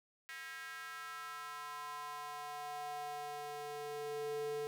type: tone with high-pass filter sweep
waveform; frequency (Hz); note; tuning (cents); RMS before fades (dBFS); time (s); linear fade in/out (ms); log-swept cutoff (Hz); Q
square; 146.83; D3; 0; -44; 0.29-4.67; 0; 1800 to 400; 3.7
effects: none